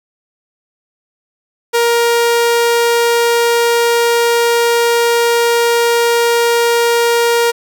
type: tone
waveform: sawtooth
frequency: 470 Hz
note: A#4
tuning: 14 cents sharp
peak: -6 dBFS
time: 1.73-7.52 s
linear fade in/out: 20 ms
effects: none